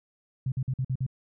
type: tone bursts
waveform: sine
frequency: 130 Hz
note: C3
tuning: 11 cents flat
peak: -25 dBFS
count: 6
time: 0.46-1.065 s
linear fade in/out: 5 ms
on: 60 ms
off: 49 ms
effects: none